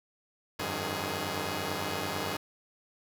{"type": "tone cluster", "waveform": "5% pulse", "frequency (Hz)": [91.5, 100.4, 153.7, 418.7], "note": ["F#2", "G2", "D#3", "G#4"], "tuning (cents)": [-19, 42, -21, 14], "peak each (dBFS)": -26, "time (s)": [0.59, 2.37], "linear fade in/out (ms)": 5, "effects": []}